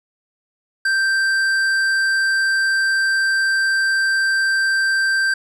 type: tone with tanh clipping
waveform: triangle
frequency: 1568 Hz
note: G6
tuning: in tune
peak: -17 dBFS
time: 0.85-5.34 s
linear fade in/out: 5 ms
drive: 15 dB
effects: none